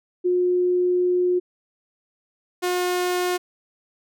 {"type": "tone pair in turn", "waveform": ["sine", "sawtooth"], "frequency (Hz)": [359.4, 359.4], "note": ["F4", "F4"], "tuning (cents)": [50, 50], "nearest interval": "unison", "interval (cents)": 0, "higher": "neither", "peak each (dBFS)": -17, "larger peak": "neither", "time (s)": [[0.24, 1.4], [2.62, 3.38]], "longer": "first", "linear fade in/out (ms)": 20, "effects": []}